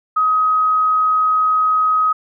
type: tone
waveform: sine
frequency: 1263 Hz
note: D#6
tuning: 26 cents sharp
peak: -12 dBFS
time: 0.16-2.13 s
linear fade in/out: 10 ms
effects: none